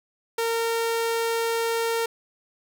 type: tone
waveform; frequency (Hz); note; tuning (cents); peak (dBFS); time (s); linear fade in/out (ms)
sawtooth; 459.1; A#4; -26; -19; 0.38-2.06; 5
effects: none